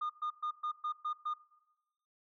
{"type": "tone bursts", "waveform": "sine", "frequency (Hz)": 1220, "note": "D#6", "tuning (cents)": -34, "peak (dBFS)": -31, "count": 7, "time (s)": [0.01, 1.339], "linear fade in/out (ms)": 10, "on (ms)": 87, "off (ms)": 120, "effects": ["noise-tail reverb RT60 1.0 s tail -19 dB re dry", "tanh soft clip ceiling -31 dBFS"]}